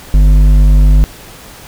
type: tone with hard clipping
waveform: sine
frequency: 49.91 Hz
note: G1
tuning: 32 cents sharp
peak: -5 dBFS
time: 0.14-1.04 s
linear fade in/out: 0 ms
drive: 8 dB
effects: pink hiss -34 dBFS RMS until 1.67 s